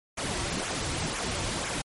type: noise with flanger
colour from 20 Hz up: pink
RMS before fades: -31 dBFS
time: 0.17-1.82 s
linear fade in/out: 10 ms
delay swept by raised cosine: 0.21 to 4.91 ms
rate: 2 Hz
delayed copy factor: -0.6
effects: MP3 48 kbps